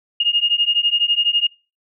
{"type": "beating tone pair", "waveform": "sine", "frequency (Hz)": [2840, 2852], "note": ["F7", "F7"], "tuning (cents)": [28, 36], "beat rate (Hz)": 12, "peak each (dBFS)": -18, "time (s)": [0.2, 1.47], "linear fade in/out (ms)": 5, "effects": ["noise-tail reverb RT60 0.3 s tail -22 dB re dry"]}